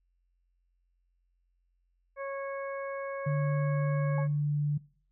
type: harmonic tone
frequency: 550 Hz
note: C#5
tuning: 14 cents flat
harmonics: 1 / 2 / 3 / 4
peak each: -35 / -41 / -45 / -47 dBFS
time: 2.16-4.28 s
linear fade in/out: 50 ms
type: tone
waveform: sine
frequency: 146.83 Hz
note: D3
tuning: in tune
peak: -26 dBFS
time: 3.26-4.78 s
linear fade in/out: 10 ms
type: tone with exponential decay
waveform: sine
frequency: 854 Hz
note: G#5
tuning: 48 cents sharp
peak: -34 dBFS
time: 4.18-4.26 s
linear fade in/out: 2 ms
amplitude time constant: 17 ms
effects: noise-tail reverb RT60 0.5 s tail -22 dB re dry + added 44 Hz sine -70 dBFS peak until 5.11 s